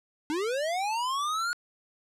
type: linear sweep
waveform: square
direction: up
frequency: 291.1 to 1451 Hz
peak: -28 dBFS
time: 0.3-1.53 s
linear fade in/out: 0 ms
effects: low-pass 9000 Hz 12 dB/octave